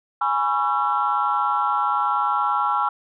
sine chord, C# minor seventh, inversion second, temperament equal with one note detuned, 830.6 / 987.8 / 1108.7 / 1347.8 Hz, G#5 / B5 / C#6 / E6, 0 / 0 / 0 / +38 cents, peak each -23 / -25 / -25 / -22 dBFS, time 0.21-2.89 s, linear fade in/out 5 ms, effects tanh soft clip ceiling -10 dBFS

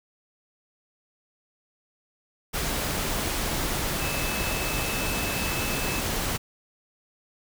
sine tone in noise, 2606 Hz, E7, 20 cents flat, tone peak -34 dBFS, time 3.99-6.01 s, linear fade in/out 20 ms, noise pink, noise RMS -28 dBFS, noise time 2.53-6.38 s, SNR -9 dB, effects none

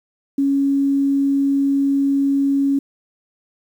sine tone, 277.2 Hz, C#4, in tune, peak -14 dBFS, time 0.38-2.79 s, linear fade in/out 5 ms, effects 8-bit

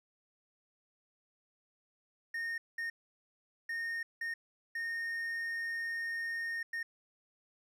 triangle tone bursts at uneven times, 1841 Hz, A#6, 22 cents flat, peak -33 dBFS, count 6, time 2.34-2.58 / 2.78-2.9 / 3.69-4.03 / 4.21-4.34 / 4.75-6.63 / 6.73-6.83 s, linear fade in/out 5 ms, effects none

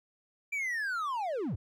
triangle linear sweep, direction down, 2366 to 69.5 Hz, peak -29 dBFS, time 0.52-1.56 s, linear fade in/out 10 ms, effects none

